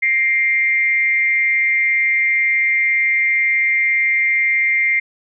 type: tone with frequency modulation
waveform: sine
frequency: 2106 Hz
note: C7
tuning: 11 cents sharp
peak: -13 dBFS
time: 0.02-5 s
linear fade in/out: 10 ms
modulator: 231 Hz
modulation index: 0.42
effects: none